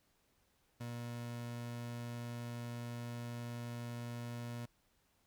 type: tone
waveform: 30% pulse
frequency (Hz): 119.2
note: A#2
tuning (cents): +39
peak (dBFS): -39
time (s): 0.8-4.66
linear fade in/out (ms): 10
effects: pink hiss -75 dBFS RMS until 5.26 s